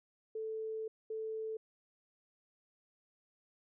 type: tone bursts at uneven times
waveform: sine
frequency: 440 Hz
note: A4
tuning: in tune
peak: -37 dBFS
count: 2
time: 0.35-0.88 / 1.1-1.57 s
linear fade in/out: 5 ms
effects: none